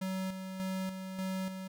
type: tone with tremolo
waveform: square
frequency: 188.8 Hz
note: F#3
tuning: 35 cents sharp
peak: -34 dBFS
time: 0.01-1.68 s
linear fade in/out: 10 ms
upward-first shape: square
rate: 1.7 Hz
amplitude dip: 50%
effects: none